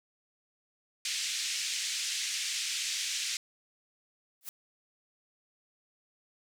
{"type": "band-pass noise", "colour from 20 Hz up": "white", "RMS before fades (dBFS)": -34, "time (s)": [1.05, 3.37], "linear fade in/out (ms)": 2, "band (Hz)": [2100, 7300], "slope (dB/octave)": 24}
{"type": "noise with exponential growth", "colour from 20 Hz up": "blue", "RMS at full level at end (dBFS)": -35, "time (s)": [4.41, 4.49], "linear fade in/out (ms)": 1, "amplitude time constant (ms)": 17}
{"effects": []}